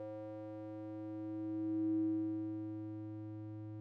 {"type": "tone with band-pass filter sweep", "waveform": "square", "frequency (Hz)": 107.1, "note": "A2", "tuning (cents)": -46, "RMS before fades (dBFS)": -41, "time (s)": [0, 3.8], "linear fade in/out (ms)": 0, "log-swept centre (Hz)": [480, 220], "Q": 9.6, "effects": []}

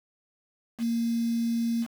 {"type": "tone with quantisation", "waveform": "sine", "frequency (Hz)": 231.9, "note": "A#3", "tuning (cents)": -9, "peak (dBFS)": -24, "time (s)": [0.78, 1.87], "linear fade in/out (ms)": 50, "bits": 7, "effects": []}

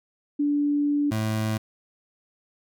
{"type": "tone pair in turn", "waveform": ["sine", "25% pulse"], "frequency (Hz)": [290.4, 109.22], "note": ["D4", "A2"], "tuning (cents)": [-19, -12], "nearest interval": "octave + perfect fourth", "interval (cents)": 1693, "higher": "first", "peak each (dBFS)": -20, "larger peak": "neither", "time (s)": [[0.39, 1.11], [1.11, 1.58]], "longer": "first", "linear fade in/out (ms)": 10, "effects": []}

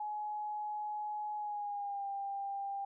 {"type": "tone with pitch glide", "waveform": "sine", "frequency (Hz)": [842, 794.7], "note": ["G#5", "G5"], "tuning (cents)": [24, 23], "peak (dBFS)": -36, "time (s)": [0, 2.85], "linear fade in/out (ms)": 5, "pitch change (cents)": -101, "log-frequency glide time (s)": [1.36, 2.07], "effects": []}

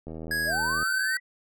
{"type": "click train", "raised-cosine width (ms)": 2, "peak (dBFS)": -25, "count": 62, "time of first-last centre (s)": [0.07, 0.829], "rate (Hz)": 80.4}
{"type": "tone with pitch glide", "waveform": "square", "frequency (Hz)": [1661.2, 1532.2], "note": ["G#6", "G6"], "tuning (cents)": [0, -40], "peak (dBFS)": -26, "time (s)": [0.31, 1.17], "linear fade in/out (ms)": 2, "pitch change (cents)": -140, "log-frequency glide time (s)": [0.48, 0.54]}
{"type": "linear sweep", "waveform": "sine", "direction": "up", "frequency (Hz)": [539, 1990], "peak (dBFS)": -30, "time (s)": [0.44, 1.2], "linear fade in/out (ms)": 50}
{"effects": []}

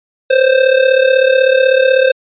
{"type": "tone with amplitude modulation", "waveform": "square", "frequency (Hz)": 523.3, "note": "C5", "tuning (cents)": 0, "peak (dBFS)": -5, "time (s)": [0.3, 2.12], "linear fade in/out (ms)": 10, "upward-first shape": "sine", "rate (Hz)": 36.1, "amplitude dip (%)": 70, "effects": ["resampled to 8000 Hz"]}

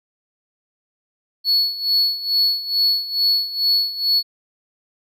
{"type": "tone with tremolo", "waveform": "triangle", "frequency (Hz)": 4398, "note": "C#8", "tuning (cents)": -14, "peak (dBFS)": -12, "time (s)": [1.44, 4.23], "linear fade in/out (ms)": 50, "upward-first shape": "sine", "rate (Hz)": 2.3, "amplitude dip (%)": 80, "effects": []}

